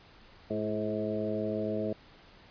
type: harmonic tone with a mistuned harmonic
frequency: 106.7 Hz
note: G#2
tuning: 47 cents sharp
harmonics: 1 / 2 / 3 / 4 / 5 / 6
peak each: -41 / -35 / -37 / -36 / -38 / -36 dBFS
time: 0.5-1.93 s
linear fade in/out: 5 ms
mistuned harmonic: 3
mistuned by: +46 cents
effects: pink hiss -56 dBFS RMS until 2.5 s + resampled to 11025 Hz